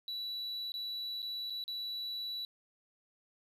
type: tone with dropouts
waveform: sine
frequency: 3939 Hz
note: B7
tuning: 5 cents flat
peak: -34 dBFS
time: 0.08-2.45 s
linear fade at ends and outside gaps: 1 ms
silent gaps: 0.72-0.74 / 1.22-1.227 / 1.499-1.504 / 1.64-1.679 s
effects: tanh soft clip ceiling -36 dBFS